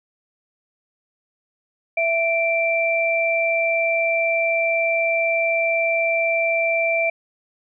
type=tone pair together; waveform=sine; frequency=663 / 2349 Hz; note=E5 / D7; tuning=+10 / 0 cents; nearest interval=octave + minor seventh; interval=2190 cents; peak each=-20 dBFS; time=1.97-7.1 s; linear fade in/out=5 ms; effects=none